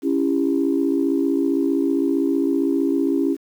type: chord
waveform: sine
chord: C# diminished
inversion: none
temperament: just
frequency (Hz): 277.2 / 332.6 / 399.1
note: C#4 / E4 / G4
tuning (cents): 0 / +16 / +31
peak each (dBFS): -19 / -21 / -24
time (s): 0.02-3.37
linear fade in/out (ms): 50
effects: tanh soft clip ceiling -8 dBFS + 8-bit